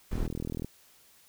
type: noise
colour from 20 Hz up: brown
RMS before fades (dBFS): -32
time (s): 0.11-0.27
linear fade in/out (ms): 5
type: click train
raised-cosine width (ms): 3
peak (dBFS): -22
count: 22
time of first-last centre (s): 0.13-0.646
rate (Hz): 40.7
effects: white hiss -60 dBFS RMS until 1.28 s

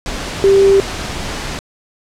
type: tone in noise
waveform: sine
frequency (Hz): 392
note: G4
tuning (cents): 0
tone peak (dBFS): -6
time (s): 0.44-0.8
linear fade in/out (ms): 0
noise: pink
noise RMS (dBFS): -23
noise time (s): 0.06-1.59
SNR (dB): +14
effects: low-pass 7000 Hz 12 dB/octave

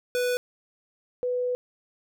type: tone pair in turn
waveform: square / sine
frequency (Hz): 493.9 / 495.8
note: B4 / B4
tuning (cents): 0 / +7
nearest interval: unison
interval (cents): 7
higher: second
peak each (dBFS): -24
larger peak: neither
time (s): 0.15-0.37 / 1.23-1.55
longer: second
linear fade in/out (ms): 0
effects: none

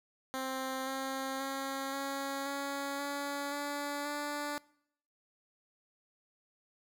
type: tone with pitch steps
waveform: 10% pulse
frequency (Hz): 263 / 267 / 271 / 275.1 / 279.3 / 283.5 / 287.8 / 292.2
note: C4 / C4 / C#4 / C#4 / C#4 / C#4 / D4 / D4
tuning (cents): +9 / +35 / -39 / -13 / +13 / +39 / -35 / -9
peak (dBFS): -27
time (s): 0.34-4.58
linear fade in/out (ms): 0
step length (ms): 530
effects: noise-tail reverb RT60 0.7 s tail -23 dB re dry

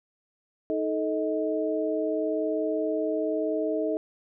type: tone cluster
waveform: sine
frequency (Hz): 314.6 / 435.5 / 630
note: D#4 / A4 / D#5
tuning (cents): +19 / -18 / +21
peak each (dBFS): -29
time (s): 0.7-3.97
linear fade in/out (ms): 0
effects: none

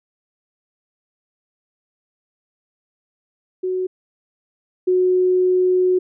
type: tone pair in turn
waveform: sine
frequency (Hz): 370 / 366.6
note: F#4 / F#4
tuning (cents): 0 / -16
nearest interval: unison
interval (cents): 16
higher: first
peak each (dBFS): -19 / -13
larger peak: second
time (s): 3.63-3.87 / 4.87-5.99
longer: second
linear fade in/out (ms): 10
effects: none

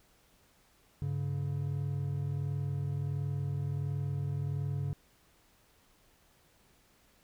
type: tone pair together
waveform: triangle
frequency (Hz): 100 / 141.42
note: G2 / C#3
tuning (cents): +35 / +35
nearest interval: tritone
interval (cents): 600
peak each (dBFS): -34 / -31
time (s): 1.02-4.93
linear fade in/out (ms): 0
effects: pink hiss -66 dBFS RMS until 7.23 s

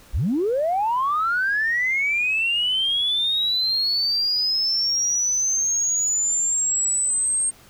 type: linear sweep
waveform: sine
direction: up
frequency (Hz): 35.73 to 8550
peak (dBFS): -18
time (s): 0.13-7.51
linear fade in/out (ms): 20
effects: tanh soft clip ceiling -14 dBFS + pink hiss -50 dBFS RMS until 7.69 s

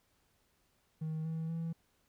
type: tone with pitch steps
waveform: triangle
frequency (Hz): 157.8 / 161.4 / 165.07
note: D#3 / E3 / E3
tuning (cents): +25 / -36 / +3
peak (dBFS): -32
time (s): 1.01-1.73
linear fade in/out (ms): 10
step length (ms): 240
effects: tanh soft clip ceiling -29 dBFS + pink hiss -74 dBFS RMS until 2.08 s

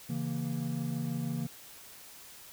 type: chord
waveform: triangle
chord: A# diminished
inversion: first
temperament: equal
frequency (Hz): 138.59 / 164.81 / 233.1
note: C#3 / E3 / A#3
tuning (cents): 0 / 0 / 0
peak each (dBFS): -34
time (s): 0.09-1.47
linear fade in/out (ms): 10
effects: white hiss -51 dBFS RMS until 2.52 s

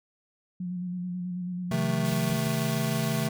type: tone with vibrato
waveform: sine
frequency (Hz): 179.3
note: F3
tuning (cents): +46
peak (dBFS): -30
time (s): 0.6-2.36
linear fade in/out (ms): 5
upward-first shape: square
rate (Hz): 9.2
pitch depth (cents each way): 25
type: chord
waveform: square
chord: A diminished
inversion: first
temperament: just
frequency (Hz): 132 / 158.4 / 220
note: C3 / Eb3 / A3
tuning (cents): +16 / +31 / 0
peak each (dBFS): -31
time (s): 1.71-3.29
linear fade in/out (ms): 5
type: high-pass noise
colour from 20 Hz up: pink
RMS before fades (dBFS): -40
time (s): 2.04-3.28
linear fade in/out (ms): 20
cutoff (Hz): 2100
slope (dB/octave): 96
type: clicks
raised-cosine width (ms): 2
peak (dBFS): -28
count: 4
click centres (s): 2.123 / 2.3 / 2.331 / 2.47
effects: none

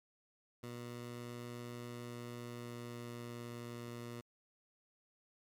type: tone with pitch glide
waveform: 15% pulse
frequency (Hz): 120.5 to 119.18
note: B2 to A#2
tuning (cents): -42 to +39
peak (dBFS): -38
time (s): 0.63-4.21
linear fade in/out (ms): 5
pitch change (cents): -19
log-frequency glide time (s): 1.82-3.5
effects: MP3 96 kbps

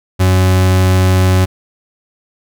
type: tone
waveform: 40% pulse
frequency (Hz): 93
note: F#2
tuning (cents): +9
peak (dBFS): -7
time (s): 0.19-1.46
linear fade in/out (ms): 20
effects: none

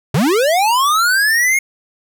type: linear sweep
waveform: square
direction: up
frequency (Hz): 116.54 to 2177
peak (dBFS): -12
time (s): 0.14-1.59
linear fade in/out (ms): 5
effects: none

